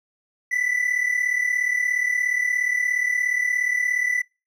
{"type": "tone pair together", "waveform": "triangle", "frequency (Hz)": [1975, 2012], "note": ["B6", "B6"], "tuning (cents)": [0, 32], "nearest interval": "unison", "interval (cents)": 32, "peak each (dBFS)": [-20, -24], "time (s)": [0.51, 4.22], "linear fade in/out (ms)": 10, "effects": ["noise-tail reverb RT60 0.3 s tail -26 dB re dry"]}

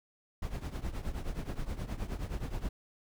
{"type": "noise with tremolo", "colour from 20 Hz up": "brown", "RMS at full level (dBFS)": -33, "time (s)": [0.42, 2.69], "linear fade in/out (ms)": 5, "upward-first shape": "triangle", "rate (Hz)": 9.5, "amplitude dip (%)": 85, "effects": []}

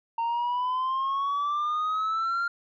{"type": "exponential sweep", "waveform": "sine", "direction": "up", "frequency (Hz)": [917, 1400], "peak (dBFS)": -22, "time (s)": [0.18, 2.48], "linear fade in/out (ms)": 5, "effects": ["tanh soft clip ceiling -24 dBFS"]}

